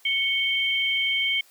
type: tone pair together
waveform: sine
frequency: 2218 / 3137 Hz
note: C#7 / G7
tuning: 0 / +1 cents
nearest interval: tritone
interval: 601 cents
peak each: -24 dBFS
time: 0.05-1.41 s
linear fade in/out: 5 ms
effects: white hiss -56 dBFS RMS until 1.5 s + high-pass 400 Hz 12 dB/octave